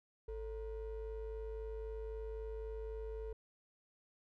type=ring-modulated tone; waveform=triangle; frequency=246.9 Hz; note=B3; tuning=in tune; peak=-36 dBFS; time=0.28-3.33 s; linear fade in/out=5 ms; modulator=195 Hz; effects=none